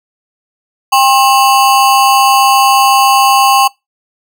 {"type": "ring-modulated tone", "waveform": "square", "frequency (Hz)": 932.3, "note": "A#5", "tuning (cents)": 0, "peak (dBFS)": -3, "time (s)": [0.92, 3.68], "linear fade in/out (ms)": 10, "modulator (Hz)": 136, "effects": ["noise-tail reverb RT60 0.2 s tail -24 dB re dry"]}